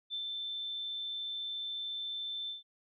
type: tone with ADSR envelope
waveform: sine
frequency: 3543 Hz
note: A7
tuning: 11 cents sharp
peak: -34 dBFS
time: 0.1-2.63 s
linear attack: 37 ms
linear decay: 82 ms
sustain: -2 dB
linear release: 140 ms
effects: none